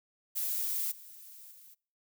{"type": "noise with level steps", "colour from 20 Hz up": "violet", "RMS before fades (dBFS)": [-33, -51, -55], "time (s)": [0.35, 1.75], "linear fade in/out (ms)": 20, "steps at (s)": [0.91, 1.51], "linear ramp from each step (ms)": 10, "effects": ["noise-tail reverb RT60 0.5 s tail -26 dB re dry"]}